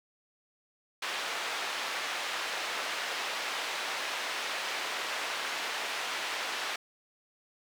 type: band-pass noise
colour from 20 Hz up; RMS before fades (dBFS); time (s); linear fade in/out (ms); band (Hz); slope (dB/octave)
white; -35; 1.02-6.76; 5; 540 to 3100; 12
effects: none